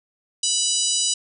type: harmonic tone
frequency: 984 Hz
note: B5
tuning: 7 cents flat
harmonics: 3 / 4 / 5 / 6 / 7 / 8 / 9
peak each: -27 / -27 / -27 / -27 / -27 / -27 / -27 dBFS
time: 0.43-1.14 s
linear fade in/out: 5 ms
effects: none